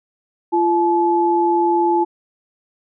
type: tone pair together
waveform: sine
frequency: 343.8 / 860 Hz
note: F4 / A5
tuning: -27 / -40 cents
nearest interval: octave + major third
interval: 1587 cents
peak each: -16 dBFS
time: 0.52-2.05 s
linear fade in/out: 20 ms
effects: none